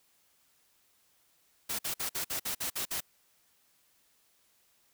white noise bursts, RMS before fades -34 dBFS, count 9, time 1.69-3.006 s, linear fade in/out 10 ms, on 100 ms, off 52 ms, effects white hiss -69 dBFS RMS until 4.93 s

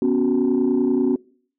sine chord, B suspended second, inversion none, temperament equal, 246.9 / 277.2 / 370 Hz, B3 / C#4 / F#4, 0 / 0 / 0 cents, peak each -19 dBFS, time 0.02-1.16 s, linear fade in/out 2 ms, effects noise-tail reverb RT60 0.5 s tail -23 dB re dry + tanh soft clip ceiling -11 dBFS

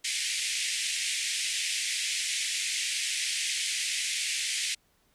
pink band-pass noise, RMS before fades -31 dBFS, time 0.04-4.75 s, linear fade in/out 10 ms, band 2000 to 9800 Hz, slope 48 dB/octave, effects pink hiss -68 dBFS RMS until 5.14 s

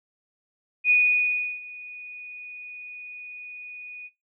sine tone with ADSR envelope, 2471 Hz, D#7, 13 cents flat, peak -14 dBFS, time 0.84-4.1 s, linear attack 62 ms, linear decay 700 ms, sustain -22 dB, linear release 42 ms, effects noise-tail reverb RT60 0.2 s tail -21 dB re dry

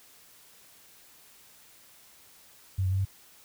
sine tone with pitch steps, 95.1 / 92.9 / 95.8 / 96.9 Hz, F#2 / F#2 / G2 / G2, +48 / +7 / -39 / -20 cents, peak -24 dBFS, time 2.78-3.052 s, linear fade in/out 10 ms, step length 68 ms, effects white hiss -56 dBFS RMS until 3.44 s

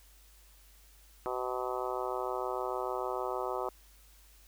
harmonic tone, 126.6 Hz, B2, 43 cents sharp, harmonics 3 / 4 / 5 / 6 / 7 / 8 / 9 / 10, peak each -38 / -39 / -40 / -41 / -41 / -42 / -43 / -43 dBFS, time 1.26-3.69 s, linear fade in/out 0 ms, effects added 50 Hz sine -58 dBFS peak until 4.47 s + white hiss -62 dBFS RMS until 4.47 s

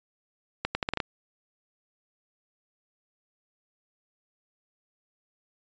accelerating click train, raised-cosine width 0.3 ms, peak -11 dBFS, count 7, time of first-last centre 0.65-1.002 s, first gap 100 ms, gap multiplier 0.78, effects resampled to 16000 Hz

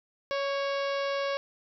harmonic tone with a mistuned harmonic, 557 Hz, C#5, 8 cents sharp, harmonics 1 / 2 / 3 / 4 / 5 / 6 / 7 / 8 / 9 / 10, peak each -29 / -35 / -39 / -41 / -43 / -45 / -46 / -47 / -48 / -49 dBFS, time 0.31-1.37 s, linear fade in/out 0 ms, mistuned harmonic 3, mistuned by -28 cents, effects none

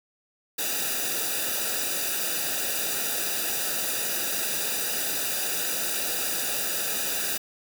white noise with comb filter, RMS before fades -28 dBFS, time 0.58-7.38 s, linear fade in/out 10 ms, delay 0.93 ms, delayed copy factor -0.85, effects none

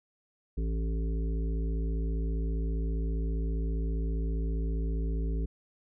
harmonic tone, 55 Hz, A1, in tune, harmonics 1 / 3 / 5 / 7 / 8, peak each -28 / -38 / -42 / -45 / -46 dBFS, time 0.57-5.46 s, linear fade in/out 10 ms, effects none

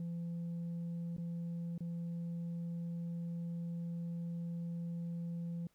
sine tone with dropouts, 170 Hz, F3, 46 cents flat, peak -35 dBFS, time 0-5.67 s, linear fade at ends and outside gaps 2 ms, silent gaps 1.166-1.181 / 1.779-1.806 s, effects tanh soft clip ceiling -37 dBFS + pink hiss -75 dBFS RMS until 5.74 s

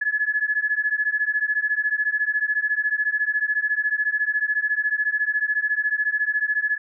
sine beating tone pair, 1700 / 1714 Hz, G#6 / A6, +40 / -46 cents, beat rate 14 Hz, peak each -23 dBFS, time 0.01-6.78 s, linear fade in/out 10 ms, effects none

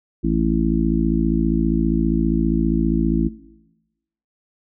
harmonic tone, 55 Hz, A1, in tune, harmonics 1 / 3 / 4 / 5 / 6, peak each -23 / -23 / -23 / -23 / -23 dBFS, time 0.23-3.29 s, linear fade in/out 20 ms, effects noise-tail reverb RT60 1.0 s tail -18 dB re dry

